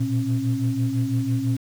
sine tone cluster, 116 / 122 / 270.2 Hz, A#2 / B2 / C#4, -8 / -21 / -44 cents, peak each -24 dBFS, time 0-1.57 s, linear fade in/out 10 ms, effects tanh soft clip ceiling -12 dBFS + 7-bit

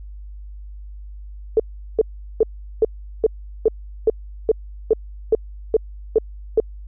sine tone bursts, 441 Hz, A4, 4 cents sharp, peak -10 dBFS, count 13, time 1.57-6.601 s, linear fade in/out 2 ms, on 27 ms, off 390 ms, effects added 50 Hz sine -33 dBFS peak until 6.87 s

